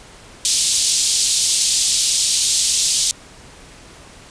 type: band-pass noise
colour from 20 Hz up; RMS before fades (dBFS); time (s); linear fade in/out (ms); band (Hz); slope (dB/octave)
white; -17; 0.45-3.11; 0; 3500 to 9200; 24
effects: pink hiss -42 dBFS RMS until 4.3 s + resampled to 22050 Hz

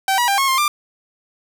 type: tone with pitch steps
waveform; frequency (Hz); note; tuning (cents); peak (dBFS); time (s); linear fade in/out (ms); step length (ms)
sawtooth; 773 / 966 / 794 / 1089 / 1058 / 1189; G5 / B5 / G5 / C#6 / C6 / D6; -24 / -39 / +22 / -31 / +19 / +21; -11; 0.08-0.68; 2; 100
effects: none

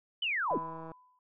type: linear sweep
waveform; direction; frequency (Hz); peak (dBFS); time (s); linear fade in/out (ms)
sine; down; 3080 to 185.5; -29; 0.22-0.58; 5
type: tone with exponential decay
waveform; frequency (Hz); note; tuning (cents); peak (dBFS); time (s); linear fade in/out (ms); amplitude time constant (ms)
sine; 1001; B5; +23; -29; 0.5-1.19; 2; 150
type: click train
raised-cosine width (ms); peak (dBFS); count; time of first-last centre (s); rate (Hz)
1; -32; 67; 0.51-0.917; 162
effects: none

